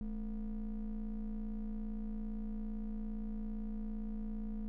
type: ring-modulated tone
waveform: triangle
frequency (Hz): 121.7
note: B2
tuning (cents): -25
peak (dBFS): -32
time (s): 0.01-4.68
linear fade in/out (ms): 0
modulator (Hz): 92.9
effects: none